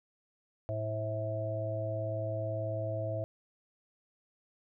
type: harmonic tone with a mistuned harmonic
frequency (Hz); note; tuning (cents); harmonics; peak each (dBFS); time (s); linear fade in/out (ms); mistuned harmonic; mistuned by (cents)
108.8; A2; -19; 1 / 3 / 5 / 6; -35 / -45 / -40 / -36; 0.69-3.24; 0; 5; -30
effects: none

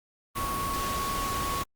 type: tone in noise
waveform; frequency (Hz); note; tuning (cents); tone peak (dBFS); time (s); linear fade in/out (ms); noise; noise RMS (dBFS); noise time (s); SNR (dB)
sine; 1108.7; C#6; 0; -30; 0.35-1.64; 20; pink; -33; 0.35-1.64; 0
effects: Opus 32 kbps

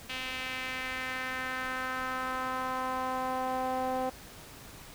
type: tone with band-pass filter sweep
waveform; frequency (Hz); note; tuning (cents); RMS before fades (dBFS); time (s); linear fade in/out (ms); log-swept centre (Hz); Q
sawtooth; 258; C4; -24; -34; 0.09-4.1; 10; 2800 to 680; 2.3
effects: pink hiss -49 dBFS RMS until 4.94 s

